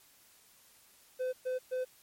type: tone bursts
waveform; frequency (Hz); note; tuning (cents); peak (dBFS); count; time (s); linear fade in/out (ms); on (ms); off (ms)
triangle; 510; C5; -44; -29; 3; 1.19-1.85; 20; 140; 120
effects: white hiss -62 dBFS RMS until 2.02 s + MP3 64 kbps